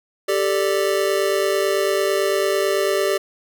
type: chord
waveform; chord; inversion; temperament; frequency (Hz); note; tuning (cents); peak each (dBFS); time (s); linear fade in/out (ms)
square; G suspended second; none; just; 392 / 441 / 588; G4 / A4 / D5; 0 / +4 / +2; -21 / -25 / -23; 0.28-3.18; 10
effects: none